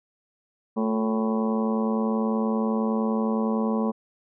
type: harmonic tone with a mistuned harmonic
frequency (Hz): 110.7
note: A2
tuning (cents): +11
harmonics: 2 / 3 / 4 / 5 / 6 / 7 / 8 / 9 / 10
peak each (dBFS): -23 / -37 / -30 / -33 / -43 / -37 / -42 / -35 / -39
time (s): 0.76-3.92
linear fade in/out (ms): 20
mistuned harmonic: 3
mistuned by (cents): +99
effects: none